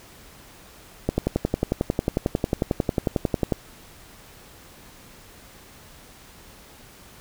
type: click train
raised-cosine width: 2 ms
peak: -7 dBFS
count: 28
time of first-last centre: 1.09-3.522 s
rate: 11.1 Hz
effects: pink hiss -48 dBFS RMS until 7.2 s